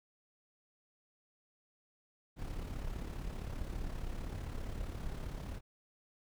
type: noise with amplitude modulation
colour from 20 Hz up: brown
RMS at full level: -38 dBFS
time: 2.36-5.61 s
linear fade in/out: 50 ms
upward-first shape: sine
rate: 35.2 Hz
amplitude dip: 55%
effects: none